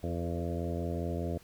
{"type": "harmonic tone with a mistuned harmonic", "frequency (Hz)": 85, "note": "F2", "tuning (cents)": -46, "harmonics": [1, 2, 3, 4, 5, 6, 7, 8], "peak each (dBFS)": [-35, -38, -40, -41, -42, -43, -43, -44], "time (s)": [0.03, 1.38], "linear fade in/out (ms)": 5, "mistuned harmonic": 5, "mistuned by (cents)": 28, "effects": ["pink hiss -59 dBFS RMS until 1.43 s"]}